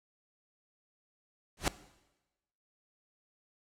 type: noise with exponential growth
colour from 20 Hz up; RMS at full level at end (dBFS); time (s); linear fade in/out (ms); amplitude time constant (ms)
pink; -24; 1.57-1.68; 2; 22
effects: noise-tail reverb RT60 1.0 s tail -17 dB re dry + low-pass 10000 Hz 12 dB/octave